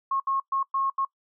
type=tone bursts at uneven times; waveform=sine; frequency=1085 Hz; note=C#6; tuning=37 cents flat; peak=-23 dBFS; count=5; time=0.11-0.2 / 0.27-0.4 / 0.52-0.63 / 0.74-0.9 / 0.98-1.05 s; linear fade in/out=5 ms; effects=noise-tail reverb RT60 0.1 s tail -20 dB re dry